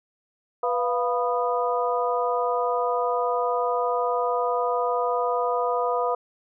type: harmonic tone with a mistuned harmonic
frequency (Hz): 246.4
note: B3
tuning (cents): -4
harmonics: 2 / 3 / 4 / 5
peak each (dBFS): -25 / -27 / -28 / -29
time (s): 0.63-6.15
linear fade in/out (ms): 5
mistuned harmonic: 3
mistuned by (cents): -99
effects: none